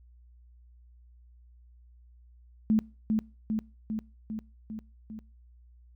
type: tone with echo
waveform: sine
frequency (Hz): 217.9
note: A3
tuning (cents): -17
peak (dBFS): -20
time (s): 2.7-2.79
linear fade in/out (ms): 0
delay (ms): 400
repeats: 6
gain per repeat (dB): -3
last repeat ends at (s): 5.19
effects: noise-tail reverb RT60 0.4 s tail -25 dB re dry + added 60 Hz sine -53 dBFS peak until 5.95 s